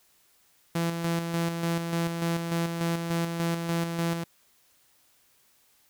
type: tone with tremolo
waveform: sawtooth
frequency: 168.1 Hz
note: E3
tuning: 34 cents sharp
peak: -21 dBFS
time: 0.75-4.24 s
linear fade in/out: 5 ms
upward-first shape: square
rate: 3.4 Hz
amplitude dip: 45%
effects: white hiss -64 dBFS RMS until 5.89 s